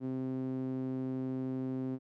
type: tone with band-pass filter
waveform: sawtooth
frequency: 130.4 Hz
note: C3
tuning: 5 cents flat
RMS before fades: -36 dBFS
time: 0-1.99 s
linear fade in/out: 50 ms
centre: 280 Hz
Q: 2.5
effects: none